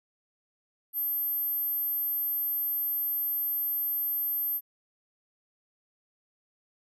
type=tone; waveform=sine; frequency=12920 Hz; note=G#9; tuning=49 cents flat; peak=-27 dBFS; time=0.93-4.61 s; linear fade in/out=50 ms; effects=none